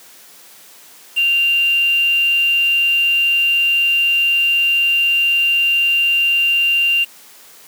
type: tone with quantisation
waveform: sine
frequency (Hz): 2782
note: F7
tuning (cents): -7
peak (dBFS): -12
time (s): 1.16-7.05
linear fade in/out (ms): 20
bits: 5
effects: white hiss -43 dBFS RMS until 7.67 s + high-pass 200 Hz 12 dB/octave